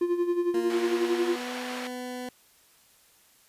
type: tone with tremolo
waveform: triangle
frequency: 349.2 Hz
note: F4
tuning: in tune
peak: -19 dBFS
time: 0.01-1.36 s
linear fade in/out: 5 ms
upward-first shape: sine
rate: 11 Hz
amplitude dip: 65%
type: tone with pitch glide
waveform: 20% pulse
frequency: 233 to 249.7 Hz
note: A#3 to B3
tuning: -1 to +19 cents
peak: -29 dBFS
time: 0.54-2.29 s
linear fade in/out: 2 ms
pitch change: +120 cents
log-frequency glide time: 0.7-1.55 s
type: band-pass noise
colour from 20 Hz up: white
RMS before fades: -39 dBFS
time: 0.7-1.87 s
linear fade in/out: 0 ms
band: 560 to 2600 Hz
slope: 12 dB/octave
effects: white hiss -60 dBFS RMS until 3.48 s + resampled to 32000 Hz